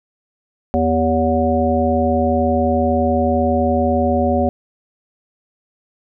harmonic tone with a mistuned harmonic, 81 Hz, E2, 30 cents flat, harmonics 1 / 3 / 5 / 7 / 9, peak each -21 / -18 / -23 / -19 / -20 dBFS, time 0.74-4.49 s, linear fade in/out 0 ms, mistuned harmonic 5, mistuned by -50 cents, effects none

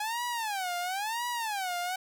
sawtooth tone with vibrato, 826 Hz, G#5, 10 cents flat, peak -27 dBFS, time 0-1.96 s, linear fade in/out 5 ms, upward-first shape sine, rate 0.98 Hz, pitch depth 280 cents each way, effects none

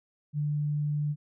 sine tone, 148 Hz, D3, 14 cents sharp, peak -26 dBFS, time 0.33-1.16 s, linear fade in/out 50 ms, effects none

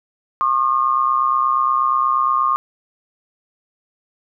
sine tone pair together, 1079.6 / 1208 Hz, C#6 / D6, -46 / +48 cents, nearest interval major second, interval 194 cents, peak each -17 dBFS, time 0.41-2.56 s, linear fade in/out 0 ms, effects none

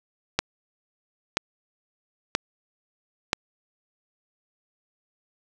click train, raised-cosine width 0.2 ms, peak -3 dBFS, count 4, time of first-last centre 0.39-3.331 s, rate 1.02 Hz, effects none

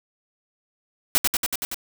white noise with echo, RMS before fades -18 dBFS, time 1.15-1.18 s, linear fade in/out 0 ms, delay 94 ms, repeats 6, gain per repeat -2 dB, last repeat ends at 1.744 s, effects none

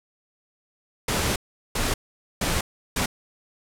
pink noise bursts at uneven times, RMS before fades -24 dBFS, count 4, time 1.08-1.36 / 1.75-1.94 / 2.41-2.61 / 2.96-3.06 s, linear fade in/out 5 ms, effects low-pass 12000 Hz 12 dB/octave

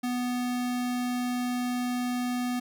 square tone, 246.9 Hz, B3, in tune, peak -28 dBFS, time 0.03-2.6 s, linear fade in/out 10 ms, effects none

